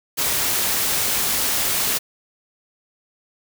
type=noise; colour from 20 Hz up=white; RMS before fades=-21 dBFS; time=0.17-1.99 s; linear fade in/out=20 ms; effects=none